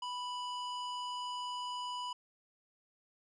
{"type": "tone with band-pass filter", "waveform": "square", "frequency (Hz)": 987.8, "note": "B5", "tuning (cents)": 0, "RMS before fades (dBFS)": -40, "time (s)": [0.02, 2.13], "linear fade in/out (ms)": 5, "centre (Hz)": 2400, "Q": 0.69, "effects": ["resampled to 22050 Hz"]}